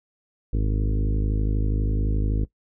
harmonic tone with a mistuned harmonic, 52 Hz, G#1, 3 cents sharp, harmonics 1 / 2 / 3 / 4 / 5 / 6 / 7 / 8 / 9, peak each -21 / -27 / -36 / -36 / -34 / -36 / -42 / -42 / -41 dBFS, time 0.53-2.45 s, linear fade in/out 5 ms, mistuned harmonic 1, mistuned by -36 cents, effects noise-tail reverb RT60 0.1 s tail -19 dB re dry

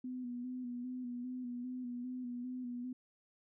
sine tone with vibrato, 248.2 Hz, B3, 9 cents sharp, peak -39 dBFS, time 0.04-2.93 s, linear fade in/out 5 ms, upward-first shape square, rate 2.5 Hz, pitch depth 33 cents each way, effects none

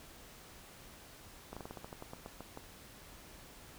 slowing click train, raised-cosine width 1 ms, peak -30 dBFS, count 13, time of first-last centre 1.53-2.574 s, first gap 36 ms, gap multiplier 1.15, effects pink hiss -55 dBFS RMS until 3.78 s

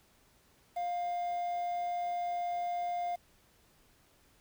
triangle tone with quantisation, 703 Hz, F5, 11 cents sharp, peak -30 dBFS, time 0.76-3.16 s, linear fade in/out 10 ms, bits 9, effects pink hiss -66 dBFS RMS until 4.4 s

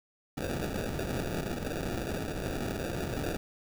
white noise with sample-and-hold, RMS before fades -34 dBFS, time 0.37-3.37 s, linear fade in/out 5 ms, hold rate 1050 Hz, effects none

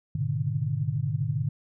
sine tone cluster, 104.2 / 123.2 / 138.1 / 150.2 Hz, G#2 / B2 / C#3 / D3, +6 / -4 / -6 / +39 cents, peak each -31 / -30 / -33 / -29 dBFS, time 0.15-1.49 s, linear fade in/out 5 ms, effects none

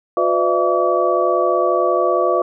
sine tone cluster, 358.9 / 505 / 600 / 671 / 1144 Hz, F4 / B4 / D5 / E5 / D6, +47 / +39 / +37 / +31 / -46 cents, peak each -20 dBFS, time 0.17-2.42 s, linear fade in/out 2 ms, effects none

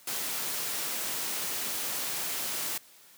white noise, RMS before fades -33 dBFS, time 0.07-2.78 s, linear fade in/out 5 ms, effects white hiss -56 dBFS RMS until 3.17 s + high-pass 150 Hz 12 dB/octave

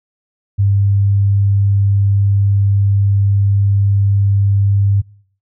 sine tone, 99.8 Hz, G2, 32 cents sharp, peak -9 dBFS, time 0.58-5.02 s, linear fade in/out 20 ms, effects noise-tail reverb RT60 0.6 s tail -25 dB re dry

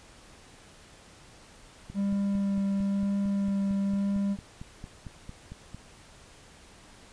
click train, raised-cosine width 5 ms, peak -28 dBFS, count 18, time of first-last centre 1.9-5.746 s, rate 4.42 Hz
triangle tone with vibrato, 198.4 Hz, G3, 21 cents sharp, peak -23 dBFS, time 1.94-4.37 s, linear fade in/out 50 ms, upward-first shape sine, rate 1 Hz, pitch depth 10 cents each way
effects pink hiss -53 dBFS RMS until 7.12 s + resampled to 22050 Hz

